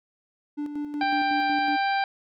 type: tone with tremolo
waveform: triangle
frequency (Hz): 293.7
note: D4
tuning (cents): 0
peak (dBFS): -25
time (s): 0.57-1.77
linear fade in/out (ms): 20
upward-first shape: square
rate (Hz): 5.4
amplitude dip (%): 50
type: harmonic tone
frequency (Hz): 788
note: G5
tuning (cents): +9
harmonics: 1 / 2 / 3 / 4 / 5 / 6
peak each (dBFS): -23 / -29 / -33 / -41 / -39 / -40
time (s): 1.01-2.04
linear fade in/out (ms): 2
effects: none